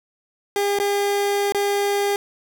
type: tone with dropouts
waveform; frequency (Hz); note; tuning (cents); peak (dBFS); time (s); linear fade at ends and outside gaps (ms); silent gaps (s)
30% pulse; 404; G#4; -48; -16; 0.56-2.16; 1; 0.788-0.799 / 1.522-1.547
effects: none